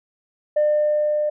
sine tone with level ramp, 600 Hz, D5, 37 cents sharp, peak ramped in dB -13 to -18 dBFS, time 0.56-1.3 s, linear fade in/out 10 ms, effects tanh soft clip ceiling -12 dBFS

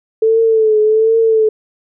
sine tone with vibrato, 440 Hz, A4, in tune, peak -8 dBFS, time 0.22-1.49 s, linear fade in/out 5 ms, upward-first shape triangle, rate 1.3 Hz, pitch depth 59 cents each way, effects none

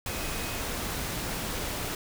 sine tone in noise, 2519 Hz, D#7, 21 cents sharp, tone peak -43 dBFS, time 0.07-0.61 s, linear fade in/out 2 ms, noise pink, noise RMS -33 dBFS, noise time 0.06-1.95 s, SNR -13 dB, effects none

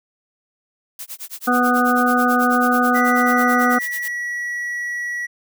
blue noise with tremolo, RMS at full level -30 dBFS, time 0.99-4.08 s, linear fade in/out 2 ms, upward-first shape sine, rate 9.2 Hz, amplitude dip 100%
harmonic tone, 246.9 Hz, B3, in tune, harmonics 1 / 2 / 3 / 5 / 6, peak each -18 / -24 / -21 / -19 / -21 dBFS, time 1.47-3.79 s, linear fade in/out 10 ms
triangle tone with pitch glide, 1968 to 1932 Hz, B6 to B6, -7 to -39 cents, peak -21 dBFS, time 2.94-5.27 s, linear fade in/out 20 ms, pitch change -32 cents, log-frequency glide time 3.1-4.16 s
effects none

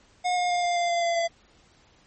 square tone with pitch steps, 721 / 714.4 / 707.8 / 701.3 / 694.8 / 688.4 / 682.1 / 675.8 Hz, F#5 / F5 / F5 / F5 / F5 / F5 / F5 / E5, -45 / +39 / +23 / +7 / -9 / -25 / -41 / +43 cents, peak -23 dBFS, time 0.24-1.28 s, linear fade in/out 20 ms, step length 130 ms, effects pink hiss -59 dBFS RMS until 2.06 s + MP3 32 kbps

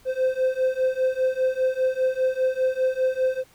triangle beating tone pair, 515 / 520 Hz, C5 / C5, -28 / -11 cents, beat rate 5 Hz, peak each -22 / -21 dBFS, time 0.05-3.44 s, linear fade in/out 50 ms, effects pink hiss -56 dBFS RMS until 3.54 s

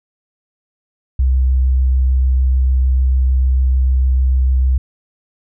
sine tone with vibrato, 64.6 Hz, C2, 21 cents flat, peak -10 dBFS, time 1.19-4.78 s, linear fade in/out 5 ms, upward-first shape sine, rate 6.7 Hz, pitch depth 10 cents each way, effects none

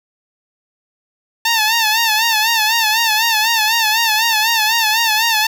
10% pulse tone with vibrato, 890 Hz, A5, 20 cents sharp, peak -4 dBFS, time 1.45-5.47 s, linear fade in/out 5 ms, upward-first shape sine, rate 4 Hz, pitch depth 83 cents each way, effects none

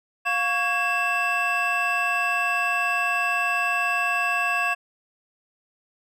triangle tone cluster, 705 / 1118 / 1644 / 2664 Hz, F5 / C#6 / G#6 / E7, +16 / +14 / -18 / +18 cents, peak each -27 / -26 / -25 / -23 dBFS, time 0.25-4.75 s, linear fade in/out 20 ms, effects none

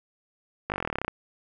slowing click train, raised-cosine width 0.5 ms, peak -13 dBFS, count 16, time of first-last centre 0.7-1.08 s, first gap 19 ms, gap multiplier 1.04, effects 9-bit

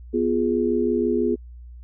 sine chord, F diminished, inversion second, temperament equal, 246.9 / 349.2 / 415.3 Hz, Cb4 / F4 / Ab4, 0 / 0 / 0 cents, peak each -23 / -23 / -23 dBFS, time 0.13-1.36 s, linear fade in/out 20 ms, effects added 60 Hz sine -38 dBFS peak until 1.83 s

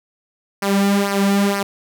sawtooth tone with flanger, 199.3 Hz, G3, 29 cents sharp, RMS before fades -17 dBFS, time 0.62-1.63 s, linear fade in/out 5 ms, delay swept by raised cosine 0.27 to 3.17 ms, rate 2.1 Hz, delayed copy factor -0.7, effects none

